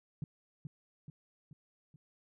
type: tone with echo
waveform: sine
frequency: 147.6 Hz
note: D3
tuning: 9 cents sharp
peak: -34 dBFS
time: 0.22-0.24 s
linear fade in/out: 2 ms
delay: 430 ms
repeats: 4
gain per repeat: -5 dB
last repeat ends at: 1.96 s
effects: none